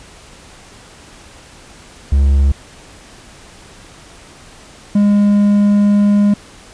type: tone pair in turn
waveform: triangle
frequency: 69.3 / 204.6 Hz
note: C#2 / G#3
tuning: 0 / -26 cents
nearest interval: octave + perfect fifth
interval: 1874 cents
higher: second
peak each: -6 dBFS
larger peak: neither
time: 2.12-2.52 / 4.95-6.34 s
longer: second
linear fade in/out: 5 ms
effects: pink hiss -40 dBFS RMS until 6.73 s + resampled to 22050 Hz